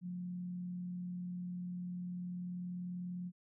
sine tone with frequency modulation, 178.7 Hz, F3, 40 cents sharp, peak -39 dBFS, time 0.01-3.32 s, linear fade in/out 50 ms, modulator 40.2 Hz, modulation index 0.2, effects none

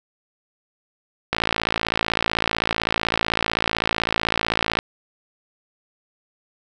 click train, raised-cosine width 0.3 ms, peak -3 dBFS, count 194, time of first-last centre 1.33-4.789 s, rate 55.8 Hz, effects none

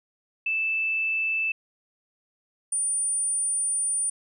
sine tone pair in turn, 2637 / 9327 Hz, E7 / D9, 0 / -13 cents, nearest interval octave + minor seventh, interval 2187 cents, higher second, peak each -23 dBFS, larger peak neither, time 0.46-1.52 / 2.72-4.1 s, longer second, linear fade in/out 5 ms, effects none

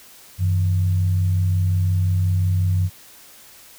sine tone pair together, 94.19 / 159.8 Hz, F#2 / D#3, +31 / +47 cents, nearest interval major sixth, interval 916 cents, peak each -16 / -28 dBFS, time 0.38-2.9 s, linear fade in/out 50 ms, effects white hiss -46 dBFS RMS until 3.78 s

